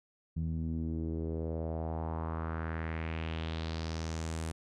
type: tone with low-pass filter sweep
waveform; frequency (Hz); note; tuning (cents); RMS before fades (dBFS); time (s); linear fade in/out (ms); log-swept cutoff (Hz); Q
sawtooth; 80.8; E2; -34; -36; 0.36-4.52; 10; 170 to 9500; 2.8
effects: none